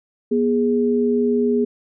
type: tone pair together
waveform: sine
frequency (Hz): 241.7 / 414.5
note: B3 / G#4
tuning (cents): -37 / -3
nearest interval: major sixth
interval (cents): 934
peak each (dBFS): -18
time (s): 0.31-1.65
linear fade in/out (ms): 10
effects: none